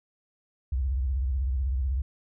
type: tone with vibrato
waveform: sine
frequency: 65.41 Hz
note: C2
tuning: in tune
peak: -24 dBFS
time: 0.72-2.02 s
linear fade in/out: 5 ms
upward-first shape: sine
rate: 16 Hz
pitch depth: 190 cents each way
effects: none